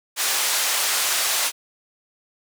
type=band-pass noise; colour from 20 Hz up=white; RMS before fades=-22 dBFS; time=0.16-1.52 s; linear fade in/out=50 ms; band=640 to 10000 Hz; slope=12 dB/octave; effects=none